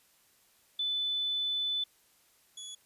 sine / 25% pulse tone pair in turn, 3500 / 3393 Hz, A7 / G#7, -10 / +36 cents, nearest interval minor second, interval 54 cents, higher first, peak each -29 / -38 dBFS, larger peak first, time 0.79-1.84 / 2.57-2.75 s, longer first, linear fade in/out 5 ms, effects white hiss -66 dBFS RMS until 2.85 s + resampled to 32000 Hz

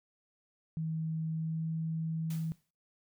sine tone with pitch glide, 160 to 161.39 Hz, D#3 to E3, +49 to -36 cents, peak -32 dBFS, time 0.77-2.52 s, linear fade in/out 0 ms, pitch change +15 cents, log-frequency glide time 1.31-1.66 s
white noise with exponential decay, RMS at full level -47 dBFS, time 2.3-2.71 s, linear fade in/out 5 ms, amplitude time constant 87 ms
effects noise-tail reverb RT60 0.3 s tail -22 dB re dry

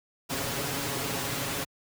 pink noise with comb filter, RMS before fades -31 dBFS, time 0.29-1.65 s, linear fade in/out 20 ms, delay 7.2 ms, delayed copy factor +0.7, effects high-pass 80 Hz 12 dB/octave

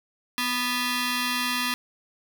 10% pulse ring-modulated tone, 740 Hz, F#5, in tune, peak -13 dBFS, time 0.38-1.74 s, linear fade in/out 0 ms, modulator 491 Hz, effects 7-bit

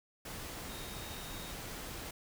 sine tone in noise, 3729 Hz, A#7, in tune, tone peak -52 dBFS, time 0.69-1.53 s, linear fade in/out 5 ms, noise pink, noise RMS -44 dBFS, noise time 0.25-2.11 s, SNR -11 dB, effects none

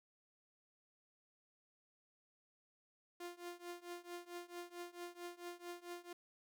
sawtooth tone with tremolo, 349.8 Hz, F4, 3 cents sharp, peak -40 dBFS, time 3.2-6.13 s, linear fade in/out 5 ms, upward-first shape triangle, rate 4.5 Hz, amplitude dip 95%, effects none

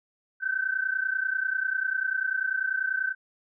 sine tone pair together, 1520.8 / 1551 Hz, F#6 / G6, +47 / -19 cents, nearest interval unison, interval 34 cents, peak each -28 dBFS, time 0.4-3.15 s, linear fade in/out 50 ms, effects none

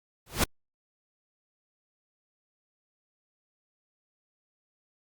pink noise with exponential growth, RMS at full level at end -19 dBFS, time 0.26-0.44 s, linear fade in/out 5 ms, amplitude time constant 37 ms, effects Opus 48 kbps

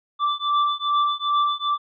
square beating tone pair, 1169 / 1171.5 Hz, D6 / D6, -8 / -5 cents, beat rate 2.5 Hz, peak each -23 dBFS, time 0.19-1.78 s, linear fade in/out 50 ms, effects resampled to 11025 Hz

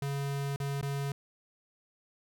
square tone with dropouts, 140 Hz, C#3, 18 cents sharp, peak -32 dBFS, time 0.02-1.12 s, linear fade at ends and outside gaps 2 ms, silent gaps 0.561-0.601 / 0.813-0.827 s, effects none

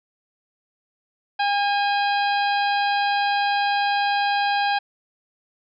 harmonic tone with a mistuned harmonic, 810 Hz, G#5, 43 cents flat, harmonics 1 / 2 / 3 / 4 / 5 / 6, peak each -20 / -26 / -30 / -32 / -34 / -36 dBFS, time 1.39-4.79 s, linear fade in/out 10 ms, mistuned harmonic 3, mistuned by +49 cents, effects none

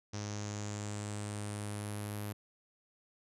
sawtooth tone with low-pass filter sweep, 103.83 Hz, G#2, in tune, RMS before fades -40 dBFS, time 0.13-2.33 s, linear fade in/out 10 ms, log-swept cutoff 5900 to 12000 Hz, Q 5.9, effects none

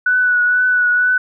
sine tone with vibrato, 1480 Hz, F#6, in tune, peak -11 dBFS, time 0.06-1.18 s, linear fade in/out 5 ms, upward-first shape triangle, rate 2.1 Hz, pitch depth 26 cents each way, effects none

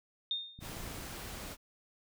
sine tone with exponential decay, 3656 Hz, A#7, 34 cents flat, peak -29 dBFS, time 0.31-0.69 s, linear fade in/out 1 ms, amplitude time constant 82 ms
click train, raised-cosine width 5 ms, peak -37 dBFS, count 13, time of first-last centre 0.59-1.02 s, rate 27.9 Hz
pink noise, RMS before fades -44 dBFS, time 0.6-1.57 s, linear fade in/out 50 ms
effects none

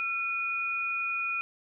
sine tone pair together, 1355 / 2462 Hz, E6 / D#7, +47 / -19 cents, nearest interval minor seventh, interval 1034 cents, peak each -35 / -29 dBFS, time 0-1.41 s, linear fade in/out 0 ms, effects none

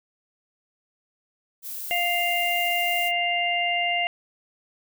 violet noise, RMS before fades -34 dBFS, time 1.62-3.12 s, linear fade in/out 50 ms
harmonic tone, 698.5 Hz, F5, in tune, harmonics 1 / 3 / 4, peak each -26 / -26 / -26 dBFS, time 1.91-4.07 s, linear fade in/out 0 ms
effects none

